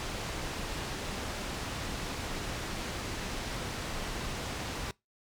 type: low-pass noise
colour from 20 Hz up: pink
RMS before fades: -37 dBFS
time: 0-4.91 s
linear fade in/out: 0 ms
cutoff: 6800 Hz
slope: 12 dB/octave
effects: noise-tail reverb RT60 0.2 s tail -23 dB re dry